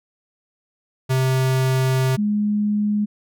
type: tone pair in turn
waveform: square / sine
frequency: 130.81 / 208.5 Hz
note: C3 / G#3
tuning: 0 / +7 cents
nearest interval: minor sixth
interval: 807 cents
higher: second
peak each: -17 dBFS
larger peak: neither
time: 1.09-2.17 / 2.17-3.06 s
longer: first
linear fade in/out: 20 ms
effects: none